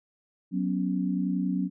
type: chord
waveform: sine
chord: F# suspended fourth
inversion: none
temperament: equal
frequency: 185 / 246.9 / 277.2 Hz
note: F#3 / B3 / C#4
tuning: 0 / 0 / 0 cents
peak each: -27 / -32 / -30 dBFS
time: 0.51-1.7 s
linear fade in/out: 50 ms
effects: none